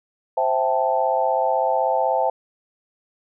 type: chord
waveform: sine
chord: A minor seventh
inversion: first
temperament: equal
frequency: 523.3 / 659.3 / 784 / 880 Hz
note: C5 / E5 / G5 / A5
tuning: 0 / 0 / 0 / 0 cents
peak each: -23 dBFS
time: 0.37-2.3 s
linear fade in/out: 5 ms
effects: none